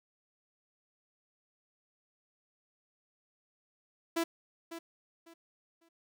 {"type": "tone with echo", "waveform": "sawtooth", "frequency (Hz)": 333.1, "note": "E4", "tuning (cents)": 18, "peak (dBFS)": -25, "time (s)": [4.16, 4.24], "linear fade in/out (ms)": 10, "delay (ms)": 550, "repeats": 3, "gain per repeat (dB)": -12, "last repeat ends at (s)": 5.89, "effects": []}